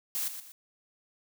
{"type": "noise with echo", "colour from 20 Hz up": "blue", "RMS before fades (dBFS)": -32, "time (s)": [0.15, 0.28], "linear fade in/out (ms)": 0, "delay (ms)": 120, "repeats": 2, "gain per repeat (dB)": -9, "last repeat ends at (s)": 0.52, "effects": []}